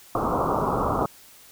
white low-pass noise, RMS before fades -24 dBFS, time 0.15-1.06 s, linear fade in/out 2 ms, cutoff 1300 Hz, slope 96 dB/octave, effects white hiss -50 dBFS RMS until 1.51 s

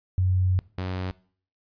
sine / sawtooth tone pair in turn, 92.4 / 92.4 Hz, F#2 / F#2, -2 / -2 cents, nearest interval unison, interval 0 cents, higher neither, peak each -19 / -24 dBFS, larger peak first, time 0.18-0.59 / 0.78-1.11 s, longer first, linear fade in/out 0 ms, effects noise-tail reverb RT60 0.5 s tail -21 dB re dry + resampled to 11025 Hz

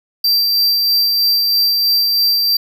square tone with tremolo, 4699 Hz, D8, in tune, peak -11 dBFS, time 0.24-2.57 s, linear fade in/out 5 ms, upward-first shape sine, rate 3.1 Hz, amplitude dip 25%, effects none

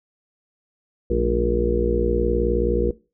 harmonic tone with a mistuned harmonic, 59.2 Hz, A#1, 27 cents sharp, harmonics 1 / 2 / 3 / 4 / 5 / 6 / 7 / 8, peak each -23 / -34 / -30 / -29 / -33 / -24 / -27 / -23 dBFS, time 1.1-2.91 s, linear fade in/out 5 ms, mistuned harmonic 4, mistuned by -110 cents, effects noise-tail reverb RT60 0.3 s tail -20 dB re dry

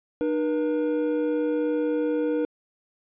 triangle tone pair together, 303.7 / 480.7 Hz, D#4 / B4, -42 / -47 cents, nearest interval minor sixth, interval 795 cents, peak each -23 dBFS, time 0.21-2.45 s, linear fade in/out 0 ms, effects resampled to 8000 Hz

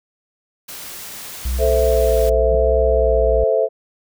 white noise, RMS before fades -33 dBFS, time 0.68-2.3 s, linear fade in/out 10 ms
triangle tone with vibrato, 61.74 Hz, B1, in tune, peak -16 dBFS, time 1.45-3.44 s, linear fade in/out 5 ms, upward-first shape sine, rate 0.95 Hz, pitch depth 73 cents each way
sine chord, A minor, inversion none, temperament equal, 440 / 523.3 / 659.3 Hz, A4 / C5 / E5, 0 / 0 / 0 cents, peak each -18 dBFS, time 1.58-3.69 s, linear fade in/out 50 ms
sine tone with exponential growth, 162 Hz, E3, 30 cents flat, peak -21 dBFS, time 2.46-2.55 s, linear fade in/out 2 ms, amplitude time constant 18 ms
effects none

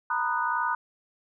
sine chord, B major seventh, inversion third, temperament just, 926 / 987.8 / 1234.7 / 1481.6 Hz, A#5 / B5 / D#6 / F#6, -12 / 0 / -14 / +2 cents, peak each -30 dBFS, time 0.1-0.75 s, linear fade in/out 5 ms, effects none

